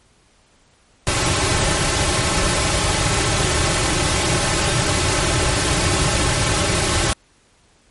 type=noise with comb filter; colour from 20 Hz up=pink; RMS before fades=-18 dBFS; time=1.07-7.13 s; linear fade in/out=0 ms; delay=4.2 ms; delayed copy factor=-0.65; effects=pink hiss -56 dBFS RMS until 7.9 s + MP3 48 kbps